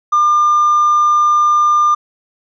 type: tone with hard clipping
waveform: triangle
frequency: 1200 Hz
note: D6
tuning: 37 cents sharp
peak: -9 dBFS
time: 0.12-1.95 s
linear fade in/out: 10 ms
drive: 4 dB
effects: resampled to 16000 Hz